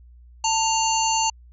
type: harmonic tone with a mistuned harmonic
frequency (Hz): 890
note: A5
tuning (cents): +20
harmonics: 1 / 3 / 5 / 7 / 8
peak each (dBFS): -21 / -27 / -30 / -27 / -28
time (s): 0.44-1.3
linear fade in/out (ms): 5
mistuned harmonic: 3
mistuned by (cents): +79
effects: added 60 Hz sine -45 dBFS peak until 1.52 s